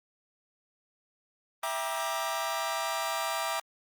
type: chord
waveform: sawtooth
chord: E half-diminished seventh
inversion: none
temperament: just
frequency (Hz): 659.3 / 791.1 / 949.3 / 1186.7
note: E5 / G5 / Bb5 / D6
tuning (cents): 0 / +16 / +31 / +18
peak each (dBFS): -31 / -33 / -32 / -31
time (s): 1.63-3.6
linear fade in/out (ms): 5
effects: Opus 32 kbps